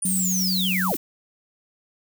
sine linear sweep, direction down, 9530 to 208.1 Hz, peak -23 dBFS, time 0.02-0.96 s, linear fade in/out 5 ms
sine tone with vibrato, 186.2 Hz, F#3, 11 cents sharp, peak -24 dBFS, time 0.05-0.92 s, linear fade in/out 2 ms, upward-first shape triangle, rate 3.6 Hz, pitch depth 11 cents each way
violet noise, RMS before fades -29 dBFS, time 0.05-0.97 s, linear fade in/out 5 ms
click, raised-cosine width 0.2 ms, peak -18 dBFS, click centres 0.941 s
effects none

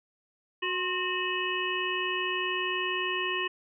harmonic tone with a mistuned harmonic, 367.6 Hz, F#4, 11 cents flat, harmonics 1 / 3 / 5 / 7 / 8, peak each -34 / -34 / -34 / -34 / -34 dBFS, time 0.62-3.48 s, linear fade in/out 10 ms, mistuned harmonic 3, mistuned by -62 cents, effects none

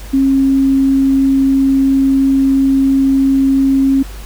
sine tone, 270.3 Hz, C#4, 44 cents flat, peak -8 dBFS, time 0.13-4.03 s, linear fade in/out 10 ms, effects added 50 Hz sine -27 dBFS peak until 4.25 s + pink hiss -36 dBFS RMS until 4.25 s

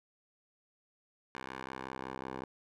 10% pulse tone with band-pass filter sweep, 65.41 Hz, C2, in tune, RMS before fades -43 dBFS, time 1.35-2.44 s, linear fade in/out 0 ms, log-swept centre 1500 to 720 Hz, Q 0.92, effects none

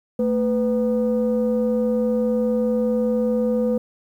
sine tone pair together, 223.1 / 498.3 Hz, A3 / B4, +24 / +15 cents, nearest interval octave + major second, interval 1391 cents, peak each -19 dBFS, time 0.19-3.78 s, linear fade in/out 5 ms, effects tanh soft clip ceiling -13 dBFS + 9-bit

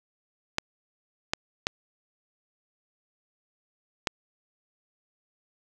clicks, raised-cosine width 0.2 ms, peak -7 dBFS, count 4, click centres 0.584 / 1.335 / 1.669 / 4.072 s, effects none

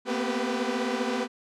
sawtooth tone cluster, 228.1 / 243.7 / 256.1 / 390.3 / 497.2 Hz, A#3 / B3 / C4 / G4 / B4, -37 / -23 / -37 / -8 / +12 cents, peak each -29 dBFS, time 0.05-1.28 s, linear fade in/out 50 ms, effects low-pass 6000 Hz 12 dB/octave

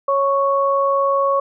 sine tone pair together, 552.1 / 1108.7 Hz, C#5 / C#6, -7 / 0 cents, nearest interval octave, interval 1207 cents, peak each -17 dBFS, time 0.08-1.4 s, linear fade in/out 5 ms, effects none

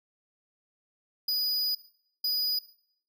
square tone bursts at uneven times, 4940 Hz, D#8, 13 cents flat, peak -26 dBFS, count 2, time 1.28-1.75 / 2.24-2.59 s, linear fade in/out 5 ms, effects noise-tail reverb RT60 0.6 s tail -17 dB re dry

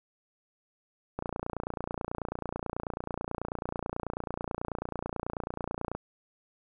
click train, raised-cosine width 1 ms, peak -19 dBFS, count 140, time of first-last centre 1.19-5.95 s, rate 29.2 Hz, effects none

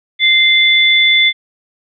sine tone pair together, 2082 / 3483 Hz, C7 / A7, -9 / -18 cents, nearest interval major sixth, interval 891 cents, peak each -10 dBFS, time 0.19-1.33 s, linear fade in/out 50 ms, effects none

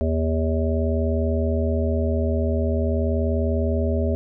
harmonic tone, 80.4 Hz, E2, 43 cents flat, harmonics 1 / 3 / 5 / 7 / 8, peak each -21 / -26 / -28 / -29 / -30 dBFS, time 0.01-4.15 s, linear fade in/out 0 ms, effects none

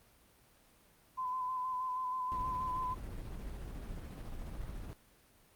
sine tone with vibrato, 1017 Hz, C6, 50 cents flat, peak -34 dBFS, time 1.17-2.95 s, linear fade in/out 20 ms, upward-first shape square, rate 6.3 Hz, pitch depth 21 cents each way
brown noise with tremolo, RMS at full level -42 dBFS, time 2.32-4.93 s, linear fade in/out 0 ms, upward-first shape square, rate 14 Hz, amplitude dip 25%
effects pink hiss -65 dBFS RMS until 5.55 s + Opus 32 kbps

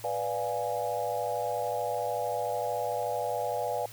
sine chord, B diminished seventh, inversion none, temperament equal, 493.9 / 587.3 / 698.5 / 830.6 Hz, B4 / D5 / F5 / Ab5, 0 / 0 / 0 / 0 cents, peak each -34 dBFS, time 0.04-3.86 s, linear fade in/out 2 ms, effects added 111 Hz sine -49 dBFS peak until 3.92 s + white hiss -49 dBFS RMS until 3.92 s

